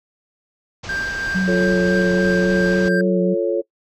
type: low-pass noise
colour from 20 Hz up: pink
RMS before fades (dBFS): -32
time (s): 0.83-2.89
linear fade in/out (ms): 10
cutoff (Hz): 6600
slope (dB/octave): 48
type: tone with tremolo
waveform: triangle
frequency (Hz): 1583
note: G6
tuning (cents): +17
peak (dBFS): -19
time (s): 0.89-3.01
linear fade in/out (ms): 2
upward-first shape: triangle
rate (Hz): 3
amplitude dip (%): 35
type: tone with vibrato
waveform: sine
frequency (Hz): 184.5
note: F#3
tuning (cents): -5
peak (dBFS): -17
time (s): 1.34-3.35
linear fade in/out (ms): 20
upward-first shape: triangle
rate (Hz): 3.6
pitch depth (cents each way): 33
type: chord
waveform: sine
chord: F augmented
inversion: none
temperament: equal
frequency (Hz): 349.2 / 440 / 554.4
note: F4 / A4 / C#5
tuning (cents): 0 / 0 / 0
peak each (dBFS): -21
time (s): 1.47-3.62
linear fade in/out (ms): 20
effects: noise-tail reverb RT60 0.1 s tail -21 dB re dry